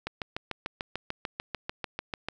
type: click train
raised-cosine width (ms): 0.3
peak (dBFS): -16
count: 16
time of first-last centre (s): 0.07-2.286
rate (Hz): 6.77
effects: none